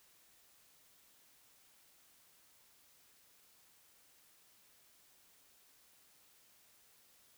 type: silence
effects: white hiss -67 dBFS RMS until 7.37 s